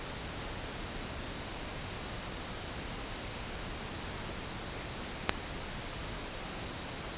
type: click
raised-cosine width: 0.3 ms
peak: -7 dBFS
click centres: 5.294 s
effects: pink hiss -40 dBFS RMS until 7.17 s + resampled to 8000 Hz